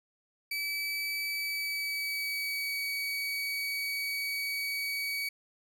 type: tone with pitch glide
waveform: 30% pulse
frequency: 2300 to 2264 Hz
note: D7 to C#7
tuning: -37 to +36 cents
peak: -29 dBFS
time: 0.51-5.29 s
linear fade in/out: 5 ms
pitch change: -27 cents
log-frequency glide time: 1.25-2.82 s
effects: none